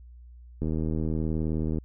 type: click train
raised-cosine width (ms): 3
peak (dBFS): -17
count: 93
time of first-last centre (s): 0.62-1.785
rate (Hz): 79
effects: added 60 Hz sine -45 dBFS peak until 1.84 s

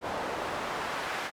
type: noise with band-pass filter sweep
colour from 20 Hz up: pink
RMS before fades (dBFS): -34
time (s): 0.01-1.31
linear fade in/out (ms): 50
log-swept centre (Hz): 670 to 1400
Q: 0.9
effects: Opus 48 kbps

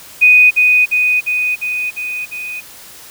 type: tone with echo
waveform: sine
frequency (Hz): 2489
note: D#7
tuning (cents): 0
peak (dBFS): -4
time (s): 0.21-0.51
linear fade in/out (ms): 20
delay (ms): 350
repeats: 6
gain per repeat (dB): -3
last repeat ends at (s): 2.61
effects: white hiss -37 dBFS RMS until 3.1 s

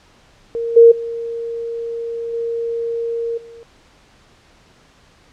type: tone with level steps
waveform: sine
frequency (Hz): 463.9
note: A#4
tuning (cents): -8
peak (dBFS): -19 / -3 / -22 / -19 / -36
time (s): 0.55-3.63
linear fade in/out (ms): 0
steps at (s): 0.76 / 0.91 / 2.33 / 3.37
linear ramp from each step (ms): 10
effects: pink hiss -51 dBFS RMS until 5.32 s + low-pass 6000 Hz 12 dB/octave

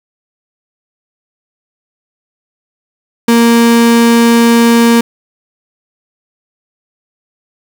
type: tone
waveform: 35% pulse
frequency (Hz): 233.1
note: A#3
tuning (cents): 0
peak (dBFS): -3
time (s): 3.28-5.01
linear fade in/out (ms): 5
effects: 7-bit

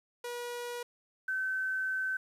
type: tone pair in turn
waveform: sawtooth / sine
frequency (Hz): 482.6 / 1532.2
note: B4 / G6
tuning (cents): -40 / -40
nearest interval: octave + minor sixth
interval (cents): 2000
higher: second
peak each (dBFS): -33 / -30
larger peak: second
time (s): 0.24-0.83 / 1.28-2.17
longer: second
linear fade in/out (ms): 5
effects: resampled to 32000 Hz + 10-bit

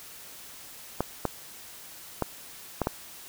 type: clicks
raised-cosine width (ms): 1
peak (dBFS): -11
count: 5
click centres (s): 1.006 / 1.253 / 2.223 / 2.817 / 2.871
effects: white hiss -46 dBFS RMS until 3.28 s

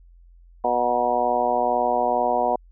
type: harmonic tone with a mistuned harmonic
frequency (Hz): 122.2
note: B2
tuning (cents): -18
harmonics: 2 / 3 / 4 / 5 / 6 / 7 / 8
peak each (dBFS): -32 / -32 / -27 / -25 / -22 / -31 / -26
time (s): 0.64-2.56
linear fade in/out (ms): 5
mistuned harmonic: 8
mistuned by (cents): -35
effects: added 43 Hz sine -47 dBFS peak until 2.71 s

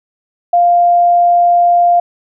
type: tone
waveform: sine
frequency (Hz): 698.5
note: F5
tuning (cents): 0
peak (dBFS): -6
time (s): 0.53-2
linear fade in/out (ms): 5
effects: none

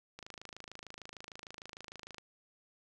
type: click train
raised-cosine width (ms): 0.2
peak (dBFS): -29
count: 54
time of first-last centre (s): 0.19-2.182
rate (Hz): 26.6
effects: none

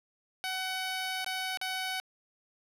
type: tone with dropouts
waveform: 10% pulse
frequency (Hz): 751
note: F#5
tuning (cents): +26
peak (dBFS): -24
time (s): 0.44-2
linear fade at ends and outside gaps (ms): 0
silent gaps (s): 1.245-1.263 / 1.573-1.614
effects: low-pass 12000 Hz 12 dB/octave + 11-bit

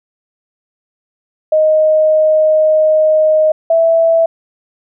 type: tone pair in turn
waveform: sine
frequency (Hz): 622.3 / 659.3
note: D#5 / E5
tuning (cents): 0 / 0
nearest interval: minor second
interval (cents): 100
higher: second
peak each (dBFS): -7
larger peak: neither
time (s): 1.52-3.52 / 3.7-4.26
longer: first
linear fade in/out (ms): 5
effects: none

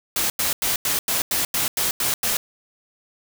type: noise bursts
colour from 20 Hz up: white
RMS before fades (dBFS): -22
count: 10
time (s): 0.16-2.37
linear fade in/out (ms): 2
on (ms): 140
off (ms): 90
effects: none

